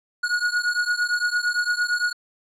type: beating tone pair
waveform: square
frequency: 1446 / 1454.8 Hz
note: F#6 / F#6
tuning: -40 / -30 cents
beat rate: 8.8 Hz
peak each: -24 / -25 dBFS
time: 0.23-2.13 s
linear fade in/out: 10 ms
effects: low-pass 7000 Hz 12 dB/octave